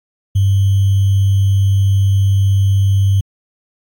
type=tone with sample-and-hold; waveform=sine; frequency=98 Hz; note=G2; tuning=in tune; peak=-9 dBFS; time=0.35-3.21 s; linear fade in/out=10 ms; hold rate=3150 Hz; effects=AAC 64 kbps